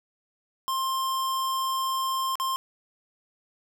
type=tone with dropouts; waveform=square; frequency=1056 Hz; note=C6; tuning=16 cents sharp; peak=-26 dBFS; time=0.68-2.56 s; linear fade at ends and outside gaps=0 ms; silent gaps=2.355-2.399 s; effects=none